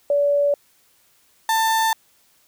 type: tone pair in turn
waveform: sine / 35% pulse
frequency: 574 / 891.2 Hz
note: D5 / A5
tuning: -40 / +22 cents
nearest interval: minor sixth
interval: 762 cents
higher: second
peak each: -15 dBFS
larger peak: neither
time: 0.1-0.54 / 1.49-1.93 s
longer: neither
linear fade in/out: 2 ms
effects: white hiss -59 dBFS RMS until 2.47 s